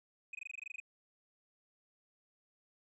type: tone bursts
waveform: sine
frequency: 2509 Hz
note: D#7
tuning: 14 cents sharp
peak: -38 dBFS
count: 12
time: 0.33-0.801 s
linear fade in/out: 5 ms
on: 20 ms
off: 21 ms
effects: tanh soft clip ceiling -40 dBFS